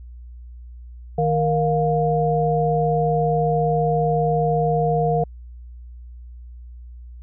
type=tone cluster; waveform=sine; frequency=154.7 / 467.3 / 703 Hz; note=D#3 / A#4 / F5; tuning=-10 / +4 / +11 cents; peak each=-21 dBFS; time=1.18-5.24 s; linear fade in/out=5 ms; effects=added 60 Hz sine -36 dBFS peak until 7.22 s